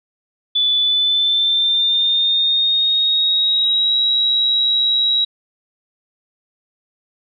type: tone with pitch glide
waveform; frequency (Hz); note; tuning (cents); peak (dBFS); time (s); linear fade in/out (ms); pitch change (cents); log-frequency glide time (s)
sine; 3477 to 3858; A7 to B7; -21 to -41; -13; 0.55-5.25; 10; +180; 0.8-3.95
effects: none